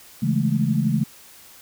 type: chord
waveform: sine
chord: A major seventh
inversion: first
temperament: equal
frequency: 138.59 / 164.81 / 207.7 / 220 Hz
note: C#3 / E3 / G#3 / A3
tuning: 0 / 0 / 0 / 0 cents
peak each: -23 / -24 / -24 / -23 dBFS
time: 0.22-1.04 s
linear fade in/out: 10 ms
effects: white hiss -47 dBFS RMS until 1.61 s